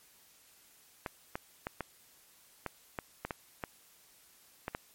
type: clicks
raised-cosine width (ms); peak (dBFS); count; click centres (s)
0.5; -20; 11; 1.062 / 1.355 / 1.669 / 1.807 / 2.663 / 2.988 / 3.25 / 3.308 / 3.638 / 4.681 / 4.749
effects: white hiss -62 dBFS RMS until 4.94 s + MP3 64 kbps